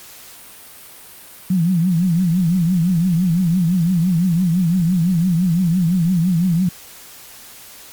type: tone with vibrato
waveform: sine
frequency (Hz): 174.9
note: F3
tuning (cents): +3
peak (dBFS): -13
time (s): 1.5-6.69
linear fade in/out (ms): 5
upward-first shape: triangle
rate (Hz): 5.9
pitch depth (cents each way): 170
effects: white hiss -40 dBFS RMS until 7.92 s + Opus 48 kbps